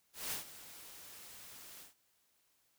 white noise with ADSR envelope, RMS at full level -38 dBFS, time 0.13-1.94 s, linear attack 190 ms, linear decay 120 ms, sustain -15 dB, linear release 130 ms, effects white hiss -75 dBFS RMS until 2.78 s

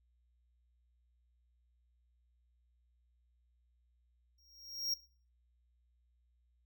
square tone with exponential growth, 5590 Hz, F8, 1 cent sharp, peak -31 dBFS, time 4.38-4.94 s, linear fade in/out 5 ms, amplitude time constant 120 ms, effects noise-tail reverb RT60 0.4 s tail -18 dB re dry + added 60 Hz sine -70 dBFS peak until 6.65 s

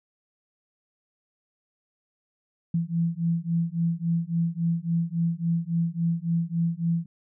sine beating tone pair, 166.1 / 169.7 Hz, E3 / F3, +13 / -49 cents, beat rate 3.6 Hz, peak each -26 dBFS, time 2.74-7.06 s, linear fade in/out 5 ms, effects none

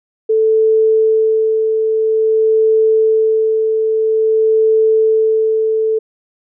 sine tone with tremolo, 440 Hz, A4, in tune, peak -8 dBFS, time 0.29-5.99 s, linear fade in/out 10 ms, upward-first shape sine, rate 0.5 Hz, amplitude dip 35%, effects none

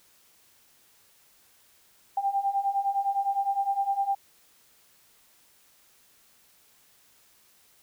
sine beating tone pair, 786 / 795.8 Hz, G5 / G5, +4 / +26 cents, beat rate 9.8 Hz, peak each -29 / -26 dBFS, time 2.17-4.15 s, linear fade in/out 5 ms, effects white hiss -61 dBFS RMS until 7.82 s

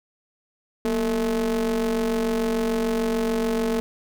square ring-modulated tone, 106.2 Hz, G#2, 39 cents sharp, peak -19 dBFS, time 0.85-3.8 s, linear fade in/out 0 ms, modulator 342 Hz, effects none

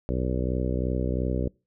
harmonic tone, 62.9 Hz, B1, 32 cents sharp, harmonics 1 / 2 / 3 / 4 / 5 / 6 / 7 / 8 / 9, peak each -28 / -31 / -33 / -34 / -35 / -36 / -36 / -37 / -38 dBFS, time 0.09-1.48 s, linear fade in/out 0 ms, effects noise-tail reverb RT60 0.3 s tail -26 dB re dry

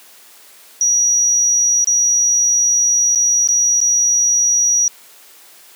sine tone with dropouts, 5790 Hz, F#8, 38 cents flat, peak -11 dBFS, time 0.81-4.88 s, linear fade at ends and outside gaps 1 ms, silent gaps 1.844-1.872 / 3.15-3.157 / 3.475-3.487 / 3.804-3.813 s, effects white hiss -44 dBFS RMS until 5.75 s + high-pass 300 Hz 12 dB/octave

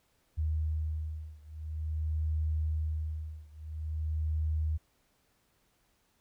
sine beating tone pair, 77.7 / 78.18 Hz, D#2 / D#2, -2 / +9 cents, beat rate 0.48 Hz, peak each -33 / -34 dBFS, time 0.37-4.78 s, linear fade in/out 20 ms, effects pink hiss -72 dBFS RMS until 6.2 s

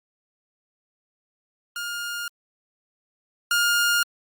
sawtooth tone pair in turn, 1415 / 1415 Hz, F6 / F6, +22 / +22 cents, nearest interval unison, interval 0 cents, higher neither, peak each -25 / -15 dBFS, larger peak second, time 1.76-2.28 / 3.51-4.03 s, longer neither, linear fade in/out 2 ms, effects Opus 48 kbps

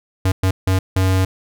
square tone bursts at uneven times, 94.1 Hz, F#2, 30 cents sharp, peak -14 dBFS, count 4, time 0.25-0.32 / 0.43-0.51 / 0.67-0.79 / 0.96-1.25 s, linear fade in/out 5 ms, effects none

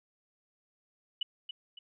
sine tone with echo, 2960 Hz, F#7, in tune, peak -29 dBFS, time 1.21-1.23 s, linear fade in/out 5 ms, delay 280 ms, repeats 2, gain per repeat -8 dB, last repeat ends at 1.79 s, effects none

